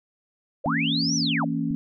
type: linear two-way sweep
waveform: sine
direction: up then down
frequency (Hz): 466.2 to 6030 to 466.2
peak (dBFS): -24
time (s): 0.64-1.45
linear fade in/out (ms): 10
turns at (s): 1.15
type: chord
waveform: sine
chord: A# diminished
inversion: second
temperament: equal with one note detuned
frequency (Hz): 164.81 / 231.1 / 277.2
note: E3 / A#3 / C#4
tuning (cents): 0 / -15 / 0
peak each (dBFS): -28 / -28 / -27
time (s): 0.66-1.75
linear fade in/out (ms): 0
type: click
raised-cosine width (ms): 5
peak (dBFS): -27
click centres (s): 1.708
effects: none